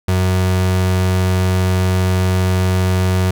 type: tone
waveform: 35% pulse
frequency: 92.5 Hz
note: F#2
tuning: in tune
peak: -11 dBFS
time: 0.08-3.31 s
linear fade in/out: 5 ms
effects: none